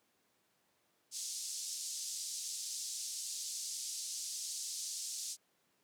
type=band-pass noise; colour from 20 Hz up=pink; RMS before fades=-42 dBFS; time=1.11-5.37 s; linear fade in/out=50 ms; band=4900 to 9000 Hz; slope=24 dB/octave; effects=pink hiss -75 dBFS RMS until 5.83 s + high-pass 200 Hz 12 dB/octave